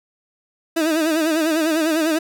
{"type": "tone with vibrato", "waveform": "30% pulse", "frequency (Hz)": 317.8, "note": "D#4", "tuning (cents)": 37, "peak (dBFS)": -14, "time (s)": [0.76, 2.19], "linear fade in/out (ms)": 10, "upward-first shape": "sine", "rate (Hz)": 10, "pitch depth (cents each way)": 82, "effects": []}